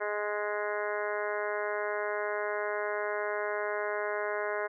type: harmonic tone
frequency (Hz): 208.4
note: G#3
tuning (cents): +6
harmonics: 2 / 3 / 4 / 5 / 6 / 7 / 8 / 9 / 10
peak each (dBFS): -35 / -35 / -42 / -39 / -44 / -39 / -41 / -43 / -45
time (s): 0-4.68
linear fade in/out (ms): 20
effects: none